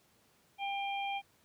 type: harmonic tone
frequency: 796 Hz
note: G5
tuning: 26 cents sharp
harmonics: 1 / 3 / 4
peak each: -35 / -40 / -44 dBFS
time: 0.58-1.22 s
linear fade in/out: 50 ms
effects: pink hiss -68 dBFS RMS until 1.44 s + high-pass 100 Hz 12 dB/octave